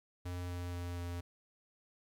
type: tone with pitch steps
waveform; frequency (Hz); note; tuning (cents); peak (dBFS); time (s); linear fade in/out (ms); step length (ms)
square; 89 / 88.39 / 87.77 / 87.17; F2 / F2 / F2 / F2; +33 / +21 / +9 / -3; -39; 0.25-1.21; 10; 240
effects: 13-bit